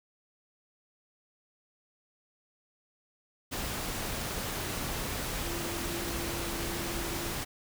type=tone in noise; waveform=sine; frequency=340.4 Hz; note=F4; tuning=44 cents flat; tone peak=-39 dBFS; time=5.43-7.33 s; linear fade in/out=20 ms; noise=pink; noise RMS=-35 dBFS; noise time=3.51-7.45 s; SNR=-7 dB; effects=none